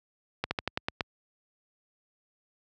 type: slowing click train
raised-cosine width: 0.3 ms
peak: -12 dBFS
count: 7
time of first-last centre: 0.44-1.008 s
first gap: 70 ms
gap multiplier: 1.12
effects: high-pass 60 Hz 12 dB/octave